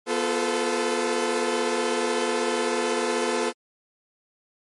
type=tone cluster; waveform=sawtooth; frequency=244 / 350.8 / 435 / 451.1 / 508 Hz; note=B3 / F4 / A4 / A4 / B4; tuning=-21 / +8 / -20 / +43 / +49 cents; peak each=-27 / -25 / -23 / -30 / -25 dBFS; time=0.06-3.53 s; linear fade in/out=50 ms; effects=MP3 48 kbps